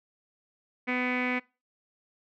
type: tone with low-pass filter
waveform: sawtooth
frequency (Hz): 250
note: B3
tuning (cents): +21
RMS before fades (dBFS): -29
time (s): 0.87-1.4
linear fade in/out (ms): 20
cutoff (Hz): 2200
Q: 7.9
effects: noise-tail reverb RT60 0.3 s tail -24 dB re dry